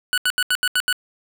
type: tone bursts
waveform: 25% pulse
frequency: 1480 Hz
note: F#6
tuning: in tune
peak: -13 dBFS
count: 7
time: 0.13-0.927 s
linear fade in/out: 0 ms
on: 47 ms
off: 78 ms
effects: none